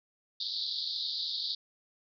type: band-pass noise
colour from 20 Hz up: pink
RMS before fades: -35 dBFS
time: 0.4-1.55 s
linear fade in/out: 5 ms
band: 3600 to 4800 Hz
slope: 96 dB/octave
effects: none